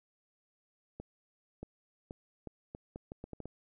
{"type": "accelerating click train", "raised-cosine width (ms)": 2, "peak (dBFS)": -29, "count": 11, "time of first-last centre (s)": [1, 3.456], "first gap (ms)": 630, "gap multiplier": 0.76, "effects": []}